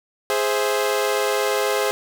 sawtooth chord, Ab augmented, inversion none, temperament equal, 415.3 / 523.3 / 659.3 Hz, Ab4 / C5 / E5, 0 / 0 / 0 cents, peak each -18 / -19 / -24 dBFS, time 0.3-1.91 s, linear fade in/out 0 ms, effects none

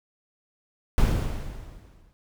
brown noise with exponential decay, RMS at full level -18 dBFS, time 0.98-2.13 s, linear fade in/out 0 ms, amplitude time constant 250 ms, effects none

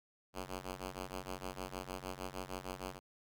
5% pulse ring-modulated tone, 92.5 Hz, F#2, in tune, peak -28 dBFS, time 0.33-3 s, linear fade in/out 50 ms, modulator 142 Hz, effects none

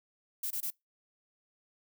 violet noise bursts, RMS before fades -35 dBFS, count 3, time 0.43-0.704 s, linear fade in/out 5 ms, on 76 ms, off 23 ms, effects noise-tail reverb RT60 0.2 s tail -26 dB re dry

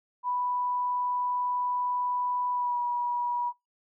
sine tone with pitch glide, 987.8 to 968.6 Hz, B5 to B5, 0 to -34 cents, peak -26 dBFS, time 0.23-3.53 s, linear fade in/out 50 ms, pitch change -34 cents, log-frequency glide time 2.52-2.79 s, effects noise-tail reverb RT60 0.2 s tail -25 dB re dry

